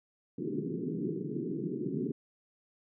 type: band-pass noise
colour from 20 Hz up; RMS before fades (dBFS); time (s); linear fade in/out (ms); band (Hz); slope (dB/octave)
white; -35; 0.38-2.12; 5; 130 to 420; 96
effects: none